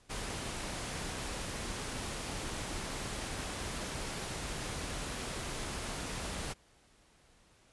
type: noise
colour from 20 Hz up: pink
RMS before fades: -39 dBFS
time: 0.09-6.54 s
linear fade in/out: 20 ms
effects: pink hiss -65 dBFS RMS until 7.72 s + resampled to 24000 Hz